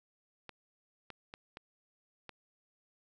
clicks, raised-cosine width 0.3 ms, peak -29 dBFS, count 5, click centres 0.493 / 1.103 / 1.339 / 1.571 / 2.293 s, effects none

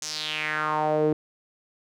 sawtooth tone with band-pass filter sweep, 153.6 Hz, D#3, 22 cents flat, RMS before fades -26 dBFS, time 0.02-1.13 s, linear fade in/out 2 ms, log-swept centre 6500 to 370 Hz, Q 3.9, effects none

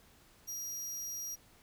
sawtooth tone, 5720 Hz, F8, 41 cents sharp, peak -36 dBFS, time 0.47-1.36 s, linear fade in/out 20 ms, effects pink hiss -63 dBFS RMS until 1.62 s

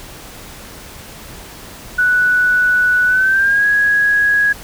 sine tone with pitch glide, 1480 to 1661.2 Hz, F#6 to G#6, 0 to 0 cents, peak -10 dBFS, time 1.98-4.53 s, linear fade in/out 10 ms, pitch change +200 cents, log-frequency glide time 3.06-3.66 s, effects pink hiss -35 dBFS RMS until 4.63 s

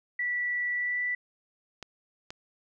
sine tone with pitch glide, 1957 to 1971.8 Hz, B6 to B6, -16 to -3 cents, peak -27 dBFS, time 0.19-1.15 s, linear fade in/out 5 ms, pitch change +13 cents, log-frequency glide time 0.73-1.01 s
clicks, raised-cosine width 0.2 ms, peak -22 dBFS, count 2, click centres 1.827 / 2.305 s
effects none

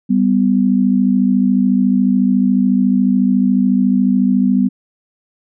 sine tone pair together, 196 / 250 Hz, G3 / B3, 0 / +21 cents, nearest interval major third, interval 421 cents, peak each -13 dBFS, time 0.09-4.69 s, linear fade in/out 20 ms, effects none

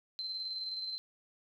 sine tone with tremolo, 4096 Hz, C8, 38 cents flat, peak -35 dBFS, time 0.19-0.98 s, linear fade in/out 0 ms, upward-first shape square, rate 19 Hz, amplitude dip 30%, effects 12-bit

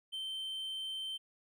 triangle tone, 3108 Hz, G7, 16 cents flat, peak -36 dBFS, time 0.12-1.18 s, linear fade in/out 20 ms, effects none

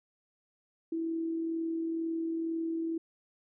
sine tone with amplitude modulation, 328.1 Hz, E4, 8 cents flat, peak -29 dBFS, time 0.92-2.98 s, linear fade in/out 5 ms, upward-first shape sine, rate 42.1 Hz, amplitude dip 30%, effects none

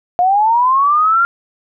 sine linear sweep, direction up, 701 to 1399 Hz, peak -9 dBFS, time 0.19-1.25 s, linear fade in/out 0 ms, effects none

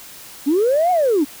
sine linear two-way sweep, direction up then down, 261.6 to 743 to 261.6 Hz, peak -12 dBFS, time 0.46-1.25 s, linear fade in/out 20 ms, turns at 0.91 s, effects tanh soft clip ceiling -9 dBFS + white hiss -39 dBFS RMS until 1.4 s

